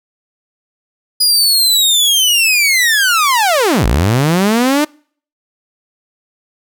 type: linear two-way sweep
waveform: sawtooth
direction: down then up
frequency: 4949 to 46.25 to 306.6 Hz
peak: -6 dBFS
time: 1.2-4.85 s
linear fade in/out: 10 ms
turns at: 3.86 s
effects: noise-tail reverb RT60 0.5 s tail -26 dB re dry